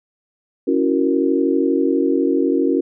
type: chord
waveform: sine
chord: F# dominant seventh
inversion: second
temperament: equal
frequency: 277.2 / 329.6 / 370 / 466.2 Hz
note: C#4 / E4 / F#4 / A#4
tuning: 0 / 0 / 0 / 0 cents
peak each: -18 / -20 / -20 / -22 dBFS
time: 0.67-2.81 s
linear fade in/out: 10 ms
effects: none